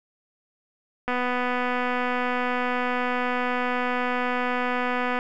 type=click train; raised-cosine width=0.5 ms; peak=-12 dBFS; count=1020; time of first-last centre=1.08-5.189 s; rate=248 Hz; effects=none